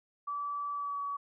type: tone with pitch glide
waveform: sine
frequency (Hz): 1154 to 1135.5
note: D6 to C#6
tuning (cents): -31 to +41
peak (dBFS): -33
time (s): 0.27-1.17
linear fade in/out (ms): 10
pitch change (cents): -28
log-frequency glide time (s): 0.73-1.01
effects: none